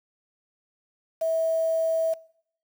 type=tone with quantisation; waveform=sine; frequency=650 Hz; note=E5; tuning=24 cents flat; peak=-22 dBFS; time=1.21-2.14 s; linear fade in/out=10 ms; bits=7; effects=noise-tail reverb RT60 0.7 s tail -23 dB re dry